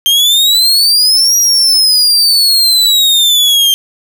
40% pulse exponential two-way sweep, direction up then down, 3159 to 5760 to 3159 Hz, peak -5 dBFS, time 0.06-3.74 s, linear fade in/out 0 ms, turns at 1.37 s, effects none

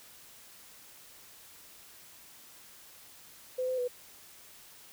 sine tone with pitch steps, 509 / 513 / 493.6 Hz, C5 / C5 / B4, -48 / -34 / -1 cents, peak -29 dBFS, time 3.58-3.88 s, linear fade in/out 10 ms, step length 100 ms, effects white hiss -54 dBFS RMS until 4.92 s

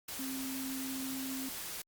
sine tone in noise, 265 Hz, C4, 22 cents sharp, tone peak -38 dBFS, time 0.19-1.49 s, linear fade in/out 5 ms, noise white, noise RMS -42 dBFS, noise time 0.08-1.82 s, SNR +1 dB, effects Opus 48 kbps

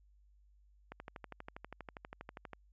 click train, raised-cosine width 0.5 ms, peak -30 dBFS, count 21, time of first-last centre 0.92-2.533 s, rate 12.4 Hz, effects added 50 Hz sine -63 dBFS peak until 2.72 s

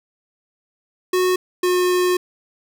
square tone pair in turn, 366.7 / 361.2 Hz, F#4 / F#4, -15 / -42 cents, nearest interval unison, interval 27 cents, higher first, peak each -16 dBFS, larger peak neither, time 1.13-1.36 / 1.63-2.17 s, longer second, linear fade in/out 5 ms, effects none

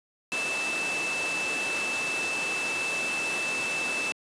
sine tone in noise, 2637 Hz, E7, in tune, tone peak -28 dBFS, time 0.32-4.12 s, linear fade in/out 0 ms, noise pink, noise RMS -32 dBFS, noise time 0.32-4.12 s, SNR +1 dB, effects high-pass 300 Hz 12 dB/octave + resampled to 22050 Hz

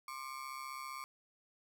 35% pulse ring-modulated tone, 1126 Hz, C#6, 27 cents sharp, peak -38 dBFS, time 0.08-1.04 s, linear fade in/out 0 ms, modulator 67.6 Hz, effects none

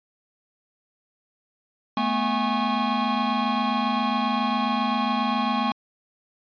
square tone cluster, 217.1 / 244.5 / 819 / 1096 Hz, A3 / B3 / G#5 / C#6, -23 / -17 / -24 / -20 cents, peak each -28 dBFS, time 1.97-5.72 s, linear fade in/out 2 ms, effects resampled to 11025 Hz

